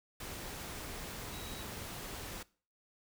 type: tone in noise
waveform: sine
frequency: 3866 Hz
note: B7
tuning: 38 cents flat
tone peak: -51 dBFS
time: 1.33-1.63 s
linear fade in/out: 5 ms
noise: pink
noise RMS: -44 dBFS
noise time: 0.2-2.43 s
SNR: -10 dB
effects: noise-tail reverb RT60 0.4 s tail -21 dB re dry